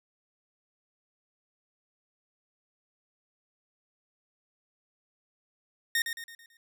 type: tone with echo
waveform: sawtooth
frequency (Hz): 1844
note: A#6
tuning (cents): -19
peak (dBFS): -21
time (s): 5.95-6.02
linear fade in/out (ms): 2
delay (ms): 110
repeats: 5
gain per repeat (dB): -7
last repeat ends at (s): 6.57
effects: none